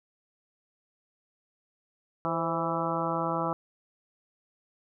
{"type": "harmonic tone with a mistuned harmonic", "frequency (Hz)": 165.3, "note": "E3", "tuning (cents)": 5, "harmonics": [1, 2, 3, 4, 5, 6, 7, 8], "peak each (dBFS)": [-35, -35, -35, -35, -35, -35, -35, -35], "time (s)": [2.25, 3.53], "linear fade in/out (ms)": 0, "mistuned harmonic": 3, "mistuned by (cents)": 61, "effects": []}